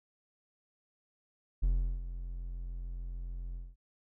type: tone with ADSR envelope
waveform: triangle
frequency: 43.48 Hz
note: F1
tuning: 7 cents flat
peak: -22 dBFS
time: 1.62-3.76 s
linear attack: 17 ms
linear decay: 370 ms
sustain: -13 dB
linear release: 210 ms
effects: none